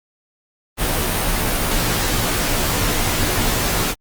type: noise with comb filter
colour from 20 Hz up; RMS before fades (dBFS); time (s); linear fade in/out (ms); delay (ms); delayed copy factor
pink; -19; 0.77-3.95; 50; 15; -0.95
effects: Opus 32 kbps